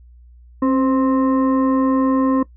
sine tone with frequency modulation, 266.6 Hz, C4, 33 cents sharp, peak -13 dBFS, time 0.62-2.43 s, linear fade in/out 5 ms, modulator 785 Hz, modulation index 0.62, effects noise-tail reverb RT60 0.1 s tail -19 dB re dry + added 60 Hz sine -42 dBFS peak until 2.56 s

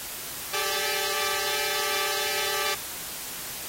5% pulse chord, G suspended second, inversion none, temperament equal with one note detuned, 392 / 429 / 587.3 Hz, G4 / A4 / D5, 0 / -44 / 0 cents, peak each -20 dBFS, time 0.53-2.75 s, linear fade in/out 10 ms, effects white hiss -36 dBFS RMS until 3.68 s + AAC 48 kbps

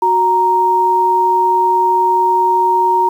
sine tone pair together, 368.6 / 932.3 Hz, F#4 / A#5, -7 / 0 cents, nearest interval octave + major third, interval 1607 cents, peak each -18 / -10 dBFS, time 0.02-3.09 s, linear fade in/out 5 ms, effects 7-bit

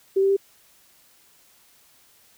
sine tone with pitch steps, 387 / 390.6 / 394.2 Hz, G4 / G4 / G4, -22 / -6 / +10 cents, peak -16 dBFS, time 0.16-0.367 s, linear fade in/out 10 ms, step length 69 ms, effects white hiss -57 dBFS RMS until 2.37 s

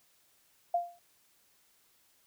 sine tone with exponential decay, 696 Hz, F5, 6 cents flat, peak -23 dBFS, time 0.74-0.99 s, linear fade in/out 5 ms, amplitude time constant 54 ms, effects white hiss -68 dBFS RMS until 2.26 s

